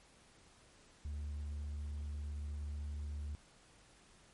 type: tone with hard clipping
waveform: triangle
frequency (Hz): 73.42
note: D2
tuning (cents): 0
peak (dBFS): -38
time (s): 1.05-3.35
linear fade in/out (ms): 0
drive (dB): 1
effects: pink hiss -64 dBFS RMS until 4.33 s + MP3 48 kbps